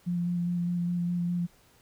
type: tone with vibrato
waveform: sine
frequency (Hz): 174.61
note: F3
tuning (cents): 0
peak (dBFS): -26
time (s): 0.06-1.47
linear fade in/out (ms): 20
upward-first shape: square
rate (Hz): 4.9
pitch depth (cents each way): 12
effects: pink hiss -61 dBFS RMS until 1.81 s